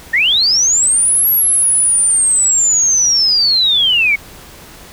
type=linear two-way sweep; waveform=sine; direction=up then down; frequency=1760 to 11660 to 2181 Hz; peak=-9 dBFS; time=0.13-4.16 s; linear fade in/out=10 ms; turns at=1.29 s; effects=pink hiss -37 dBFS RMS until 4.92 s